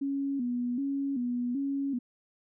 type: tone with vibrato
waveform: sine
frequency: 260 Hz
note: C4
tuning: 11 cents flat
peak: -28 dBFS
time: 0.01-1.99 s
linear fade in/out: 10 ms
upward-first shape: square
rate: 1.3 Hz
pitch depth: 110 cents each way
effects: none